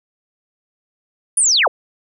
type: linear sweep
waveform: sine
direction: down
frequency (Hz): 10010 to 359.7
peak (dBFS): -11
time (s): 1.37-1.68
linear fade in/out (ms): 5
effects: none